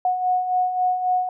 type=beating tone pair; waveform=sine; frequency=729 / 732.7 Hz; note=F#5 / F#5; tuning=-26 / -17 cents; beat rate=3.7 Hz; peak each=-27 / -19 dBFS; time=0.05-1.29 s; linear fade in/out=2 ms; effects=none

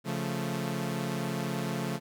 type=chord; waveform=sawtooth; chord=Db augmented; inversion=none; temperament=equal; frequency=138.59 / 174.61 / 220 Hz; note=Db3 / F3 / A3; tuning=0 / 0 / 0 cents; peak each=-31 dBFS; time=0.04-2 s; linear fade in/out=50 ms; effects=none

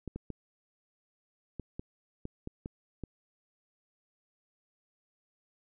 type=clicks; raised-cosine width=3 ms; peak=-25 dBFS; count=9; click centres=0.077 / 0.16 / 0.303 / 1.597 / 1.795 / 2.254 / 2.474 / 2.659 / 3.037 s; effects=none

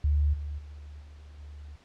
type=tone with level steps; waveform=sine; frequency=73.42 Hz; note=D2; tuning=in tune; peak=-21 / -32 / -41 / -45 / -41 dBFS; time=0.04-1.76 s; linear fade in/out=5 ms; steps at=0.33 / 0.58 / 1 / 1.38 s; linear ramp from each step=10 ms; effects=pink hiss -60 dBFS RMS until 1.84 s + low-pass 5000 Hz 12 dB/octave

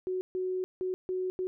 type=tone bursts at uneven times; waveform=sine; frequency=370 Hz; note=F#4; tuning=in tune; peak=-29 dBFS; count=5; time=0.07-0.21 / 0.35-0.64 / 0.81-0.94 / 1.09-1.3 / 1.39-1.47 s; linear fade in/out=0 ms; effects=none

